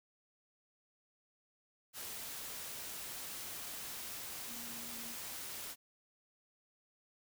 sine tone in noise, 235.1 Hz, A#3, 15 cents sharp, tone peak -53 dBFS, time 4.46-5.17 s, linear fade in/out 50 ms, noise white, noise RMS -45 dBFS, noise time 1.93-5.76 s, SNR -11 dB, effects none

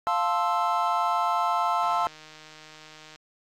triangle chord, F major seventh, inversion none, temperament equal, 698.5 / 880 / 1046.5 / 1318.5 Hz, F5 / A5 / C6 / E6, 0 / 0 / 0 / 0 cents, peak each -26 dBFS, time 0.07-2.07 s, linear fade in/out 0 ms
click train, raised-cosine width 0.2 ms, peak -29 dBFS, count 207, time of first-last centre 1.83-3.159 s, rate 155 Hz
effects AAC 64 kbps

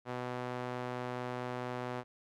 sawtooth tone with band-pass filter, 124.4 Hz, B2, 13 cents sharp, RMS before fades -39 dBFS, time 0.05-2.04 s, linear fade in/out 50 ms, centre 820 Hz, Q 0.68, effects none

